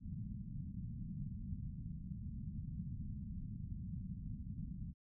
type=low-pass noise; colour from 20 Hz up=white; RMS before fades=-45 dBFS; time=0-4.94 s; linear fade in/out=50 ms; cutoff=210 Hz; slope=48 dB/octave; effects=none